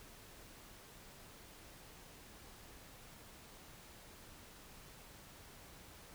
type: silence
effects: pink hiss -57 dBFS RMS until 6.14 s